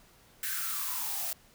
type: noise with high-pass filter sweep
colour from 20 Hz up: blue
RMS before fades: -34 dBFS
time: 0.43-1.33 s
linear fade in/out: 2 ms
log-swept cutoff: 1700 to 650 Hz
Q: 7.3
effects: pink hiss -60 dBFS RMS until 1.54 s